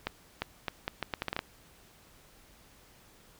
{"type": "accelerating click train", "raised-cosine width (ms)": 0.3, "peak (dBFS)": -15, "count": 11, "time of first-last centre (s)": [0.07, 1.391], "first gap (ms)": 350, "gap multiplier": 0.75, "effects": ["pink hiss -59 dBFS RMS until 3.39 s"]}